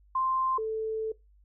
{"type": "tone pair in turn", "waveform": "sine", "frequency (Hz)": [1046.5, 440], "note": ["C6", "A4"], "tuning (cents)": [0, 0], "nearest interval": "octave + minor third", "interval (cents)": 1500, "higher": "first", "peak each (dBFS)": [-25, -28], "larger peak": "first", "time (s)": [[0.15, 0.58], [0.58, 1.12]], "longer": "second", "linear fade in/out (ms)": 5, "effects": ["noise-tail reverb RT60 0.2 s tail -20 dB re dry", "added 50 Hz sine -57 dBFS peak until 1.44 s"]}